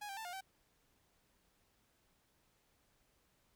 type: tone with pitch steps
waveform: sawtooth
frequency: 830 / 786 / 887 / 711 / 770 Hz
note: G#5 / G5 / A5 / F5 / G5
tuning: -1 / +4 / +14 / +31 / -31 cents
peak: -40 dBFS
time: 0.01-0.41 s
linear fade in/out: 10 ms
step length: 80 ms
effects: pink hiss -75 dBFS RMS until 3.55 s